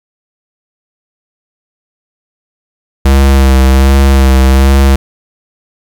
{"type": "tone with vibrato", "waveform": "square", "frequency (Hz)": 67, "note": "C2", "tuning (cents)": 42, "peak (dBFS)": -4, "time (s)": [3.05, 4.96], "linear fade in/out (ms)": 5, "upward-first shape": "sine", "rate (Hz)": 1.3, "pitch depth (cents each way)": 32, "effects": ["7-bit"]}